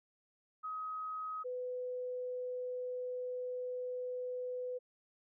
sine tone pair in turn, 1265 / 500 Hz, D#6 / B4, +28 / +21 cents, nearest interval octave + major third, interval 1607 cents, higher first, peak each -38 / -37 dBFS, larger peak second, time 0.63-1.44 / 1.44-4.79 s, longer second, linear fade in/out 20 ms, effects none

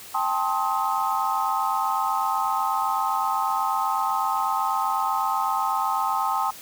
sine chord, A half-diminished seventh, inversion third, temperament just, 792 / 880 / 1056 / 1267.2 Hz, G5 / A5 / C6 / Eb6, +18 / 0 / +16 / +31 cents, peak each -27 dBFS, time 0.14-6.51 s, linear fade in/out 10 ms, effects white hiss -42 dBFS RMS until 6.61 s

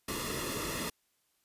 pink noise with comb filter, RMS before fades -36 dBFS, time 0.08-0.9 s, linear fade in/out 5 ms, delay 1.3 ms, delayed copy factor -0.8, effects white hiss -75 dBFS RMS until 1.44 s + resampled to 32000 Hz

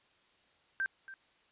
sine tone with echo, 1568 Hz, G6, in tune, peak -30 dBFS, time 0.8-0.86 s, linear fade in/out 0 ms, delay 280 ms, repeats 1, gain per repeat -15 dB, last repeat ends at 1.14 s, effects white hiss -68 dBFS RMS until 1.51 s + resampled to 8000 Hz

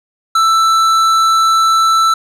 sine tone with tanh clipping, 1326 Hz, E6, 10 cents sharp, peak -10 dBFS, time 0.35-2.14 s, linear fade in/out 5 ms, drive 13 dB, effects none

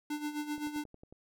square tone with tremolo, 297.8 Hz, D4, 24 cents sharp, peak -33 dBFS, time 0.1-0.84 s, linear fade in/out 5 ms, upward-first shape sine, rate 7.7 Hz, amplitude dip 70%
click train, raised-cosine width 2 ms, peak -38 dBFS, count 7, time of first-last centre 0.58-1.125 s, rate 11 Hz
effects none

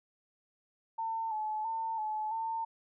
sine tone with vibrato, 880 Hz, A5, in tune, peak -32 dBFS, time 0.98-2.65 s, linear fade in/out 10 ms, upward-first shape square, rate 1.5 Hz, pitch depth 40 cents each way, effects none

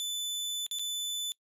sawtooth tone with dropouts, 3503 Hz, A7, 8 cents flat, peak -29 dBFS, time 0-1.32 s, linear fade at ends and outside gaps 0 ms, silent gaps 0.665-0.712 / 0.787-0.794 s, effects noise-tail reverb RT60 0.1 s tail -23 dB re dry + resampled to 32000 Hz

